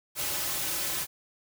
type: noise with comb filter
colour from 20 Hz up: white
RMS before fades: -31 dBFS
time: 0.15-1.07 s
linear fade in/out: 50 ms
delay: 4.3 ms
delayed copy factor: -0.6
effects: none